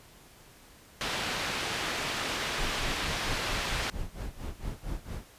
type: low-pass noise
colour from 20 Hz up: white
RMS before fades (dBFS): -33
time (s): 1.01-3.9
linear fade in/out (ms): 0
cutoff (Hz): 3400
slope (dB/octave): 12
type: noise with tremolo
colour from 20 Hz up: brown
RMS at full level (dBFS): -33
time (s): 2.58-5.26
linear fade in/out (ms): 5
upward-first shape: sine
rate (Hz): 4.4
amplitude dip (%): 95
effects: pink hiss -55 dBFS RMS until 5.38 s + resampled to 32000 Hz